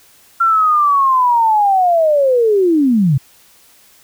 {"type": "linear sweep", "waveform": "sine", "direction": "down", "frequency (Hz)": [1373, 124], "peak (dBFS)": -9, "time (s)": [0.4, 3.18], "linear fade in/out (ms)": 10, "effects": ["white hiss -48 dBFS RMS until 4.03 s"]}